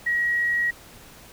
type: tone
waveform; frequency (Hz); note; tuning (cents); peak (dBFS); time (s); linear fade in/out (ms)
sine; 1905; A#6; +37; -20; 0.06-0.71; 10
effects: pink hiss -47 dBFS RMS until 1.32 s